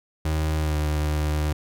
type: tone with pitch glide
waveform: 35% pulse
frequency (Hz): 77.78 to 75.78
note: D#2 to D#2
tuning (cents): 0 to -45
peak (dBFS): -20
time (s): 0.25-1.53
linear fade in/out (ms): 5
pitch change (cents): -45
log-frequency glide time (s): 0.6-0.75
effects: none